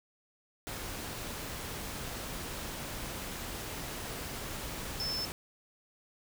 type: tone in noise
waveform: sine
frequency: 5274 Hz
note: E8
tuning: in tune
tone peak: -33 dBFS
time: 5-5.25 s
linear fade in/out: 0 ms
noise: pink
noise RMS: -40 dBFS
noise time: 0.67-5.32 s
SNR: +4 dB
effects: none